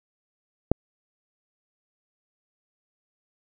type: click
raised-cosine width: 2 ms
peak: -4 dBFS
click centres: 0.716 s
effects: none